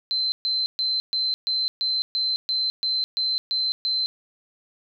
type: tone bursts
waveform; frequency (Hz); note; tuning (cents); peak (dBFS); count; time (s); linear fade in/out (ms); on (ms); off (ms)
sine; 4083; C8; -43; -21; 12; 0.11-4.06; 0; 210; 130
effects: none